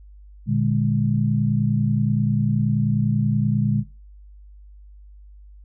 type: tone cluster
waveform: sine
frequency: 117.5 / 147.8 / 206.3 Hz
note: A#2 / D3 / G#3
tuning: +14 / +11 / -11 cents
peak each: -22 dBFS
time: 0.46-3.84 s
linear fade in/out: 50 ms
effects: noise-tail reverb RT60 0.3 s tail -18 dB re dry + added 50 Hz sine -42 dBFS peak until 5.64 s